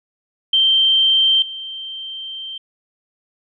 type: tone with level steps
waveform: sine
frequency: 3136 Hz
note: G7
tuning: in tune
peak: -11 / -27 dBFS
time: 0.53-2.58 s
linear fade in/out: 5 ms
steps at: 1.42 s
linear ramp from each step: 2 ms
effects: none